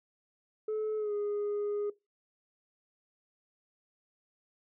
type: tone with pitch glide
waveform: sine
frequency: 431.5 to 412.7 Hz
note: A4 to G#4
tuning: -34 to -11 cents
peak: -28 dBFS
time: 0.68-1.9 s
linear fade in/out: 5 ms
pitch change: -77 cents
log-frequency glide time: 0.97-1.13 s
effects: noise-tail reverb RT60 0.2 s tail -20 dB re dry + tanh soft clip ceiling -29 dBFS